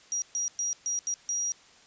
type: tone bursts at uneven times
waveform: sine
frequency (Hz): 5740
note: F8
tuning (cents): +47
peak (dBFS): -27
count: 6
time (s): 0.12-0.22 / 0.35-0.48 / 0.59-0.73 / 0.86-0.99 / 1.07-1.14 / 1.29-1.52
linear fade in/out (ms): 0
effects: white hiss -56 dBFS RMS until 1.86 s + resampled to 16000 Hz